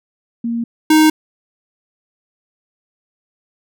sine / square tone pair in turn, 233.1 / 311.2 Hz, A#3 / D#4, 0 / 0 cents, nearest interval perfect fourth, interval 500 cents, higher second, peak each -17 / -8 dBFS, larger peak second, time 0.44-0.64 / 0.9-1.1 s, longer neither, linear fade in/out 5 ms, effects none

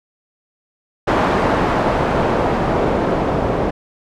white noise with low-pass filter sweep, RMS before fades -17 dBFS, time 1.07-3.71 s, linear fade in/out 10 ms, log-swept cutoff 960 to 570 Hz, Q 0.87, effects none

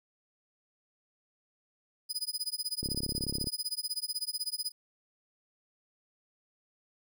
sawtooth tone with tremolo, 4978 Hz, D#8, in tune, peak -27 dBFS, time 2.09-4.72 s, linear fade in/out 20 ms, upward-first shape sine, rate 16 Hz, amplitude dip 100%
click train, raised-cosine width 3 ms, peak -24 dBFS, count 23, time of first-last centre 2.83-3.471 s, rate 34.3 Hz
effects none

